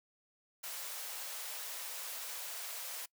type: high-pass noise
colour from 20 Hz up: white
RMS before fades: -43 dBFS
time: 0.63-3.06 s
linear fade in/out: 10 ms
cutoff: 470 Hz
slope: 48 dB/octave
effects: noise-tail reverb RT60 0.1 s tail -23 dB re dry